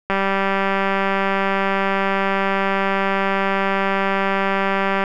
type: click train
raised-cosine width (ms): 0.5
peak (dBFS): -5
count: 964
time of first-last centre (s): 0.1-5.038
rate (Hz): 195
effects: none